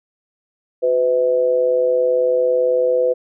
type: tone with amplitude modulation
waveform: sine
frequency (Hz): 504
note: B4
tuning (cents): +35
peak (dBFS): -10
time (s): 0.82-3.14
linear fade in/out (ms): 20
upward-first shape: sine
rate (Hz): 138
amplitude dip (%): 70
effects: none